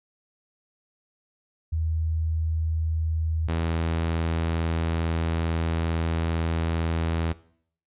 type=tone pair in turn; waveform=sine / sawtooth; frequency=80.2 / 82.26 Hz; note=E2 / E2; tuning=-47 / -3 cents; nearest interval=unison; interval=44 cents; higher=second; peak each=-23 / -20 dBFS; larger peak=second; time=1.72-3.48 / 3.48-7.33 s; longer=second; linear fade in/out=10 ms; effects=noise-tail reverb RT60 0.6 s tail -19 dB re dry + resampled to 8000 Hz